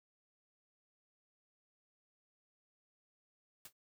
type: noise with exponential decay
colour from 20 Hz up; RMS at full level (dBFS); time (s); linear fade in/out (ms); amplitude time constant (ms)
white; -45; 3.65-3.73; 5; 16
effects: noise-tail reverb RT60 0.1 s tail -26 dB re dry